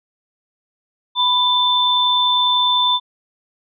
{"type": "tone pair together", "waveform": "sine", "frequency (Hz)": [992, 3538], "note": ["B5", "A7"], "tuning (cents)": [7, 9], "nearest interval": "octave + minor seventh", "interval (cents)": 2202, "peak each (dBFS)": [-17, -15], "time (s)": [1.15, 3], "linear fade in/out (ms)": 50, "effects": []}